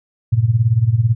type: tone with tremolo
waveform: sine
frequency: 114.5 Hz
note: A#2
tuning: 31 cents flat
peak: -8 dBFS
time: 0.32-1.15 s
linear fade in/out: 10 ms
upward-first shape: sine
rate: 18 Hz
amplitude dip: 80%
effects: none